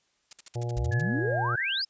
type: noise bursts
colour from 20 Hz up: blue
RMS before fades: -39 dBFS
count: 10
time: 0.31-1.014 s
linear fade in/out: 2 ms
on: 20 ms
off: 56 ms
type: harmonic tone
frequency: 119.5 Hz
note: A#2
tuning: 43 cents sharp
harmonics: 1 / 3 / 4 / 5 / 6 / 7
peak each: -29 / -39 / -41 / -43 / -45 / -46 dBFS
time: 0.55-1.56 s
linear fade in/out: 10 ms
type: exponential sweep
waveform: sine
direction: up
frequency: 50.6 to 5270 Hz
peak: -27 dBFS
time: 0.76-1.85 s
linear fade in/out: 10 ms
type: tone with pitch glide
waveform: sine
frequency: 1704 to 1580.7 Hz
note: G#6 to G6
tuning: +44 to +14 cents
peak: -32 dBFS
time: 0.91-1.82 s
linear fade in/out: 10 ms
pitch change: -130 cents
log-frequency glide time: 1.06-1.5 s
effects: white hiss -71 dBFS RMS until 1.89 s + resampled to 16000 Hz